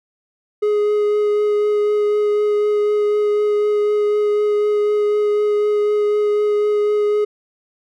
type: tone with vibrato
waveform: triangle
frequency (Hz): 417.7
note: G#4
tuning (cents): +10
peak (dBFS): -12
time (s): 0.62-7.25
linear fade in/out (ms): 10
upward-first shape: triangle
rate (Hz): 4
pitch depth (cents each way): 11
effects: none